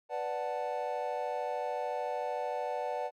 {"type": "chord", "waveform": "triangle", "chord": "B minor seventh", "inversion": "none", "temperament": "equal", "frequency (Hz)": [493.9, 587.3, 740, 880], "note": ["B4", "D5", "F#5", "A5"], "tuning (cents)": [0, 0, 0, 0], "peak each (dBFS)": [-36, -35, -35, -37], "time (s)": [0.09, 3.11], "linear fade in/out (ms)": 50, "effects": ["MP3 96 kbps"]}